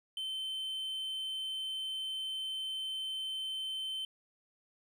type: tone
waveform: triangle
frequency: 3084 Hz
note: G7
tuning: 29 cents flat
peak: -34 dBFS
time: 0.17-4.05 s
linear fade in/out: 2 ms
effects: none